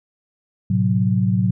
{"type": "chord", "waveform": "sine", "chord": "F# diminished", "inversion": "first", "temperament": "equal with one note detuned", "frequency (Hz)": [110, 128.71, 185], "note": ["A2", "C3", "F#3"], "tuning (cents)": [0, -28, 0], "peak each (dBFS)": [-19, -22, -18], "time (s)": [0.7, 1.51], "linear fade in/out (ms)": 5, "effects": []}